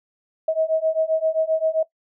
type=beating tone pair; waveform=sine; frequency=634 / 641.6 Hz; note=D#5 / E5; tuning=+32 / -47 cents; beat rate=7.6 Hz; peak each=-22 / -21 dBFS; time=0.48-1.83 s; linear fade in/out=5 ms; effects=noise-tail reverb RT60 0.1 s tail -17 dB re dry